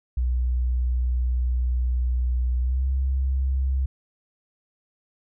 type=tone with pitch glide; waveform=sine; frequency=61.74 to 66.17 Hz; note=B1 to C2; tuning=0 to +20 cents; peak=-20 dBFS; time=0.17-3.86 s; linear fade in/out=5 ms; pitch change=+120 cents; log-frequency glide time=2.6-2.87 s; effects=none